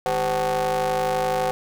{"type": "ring-modulated tone", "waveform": "35% pulse", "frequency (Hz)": 119.8, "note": "A#2", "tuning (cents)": 48, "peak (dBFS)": -16, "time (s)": [0.06, 1.51], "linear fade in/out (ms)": 0, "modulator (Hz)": 633, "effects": []}